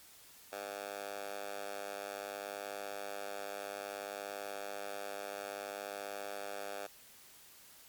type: tone with high-pass filter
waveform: 10% pulse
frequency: 100.6 Hz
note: G2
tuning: 45 cents sharp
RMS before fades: -43 dBFS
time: 0.52-6.87 s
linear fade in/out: 10 ms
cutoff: 650 Hz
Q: 1.7
effects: white hiss -58 dBFS RMS until 7.88 s + MP3 96 kbps